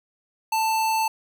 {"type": "tone", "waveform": "square", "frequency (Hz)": 885, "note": "A5", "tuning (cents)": 10, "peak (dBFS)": -21, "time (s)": [0.52, 1.08], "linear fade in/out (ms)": 5, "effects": []}